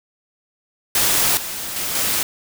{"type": "noise with level steps", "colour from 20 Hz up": "white", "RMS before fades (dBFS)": [-17, -28, -24, -20], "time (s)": [0.95, 2.23], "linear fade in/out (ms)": 2, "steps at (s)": [1.37, 1.76, 1.95], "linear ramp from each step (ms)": 2, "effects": []}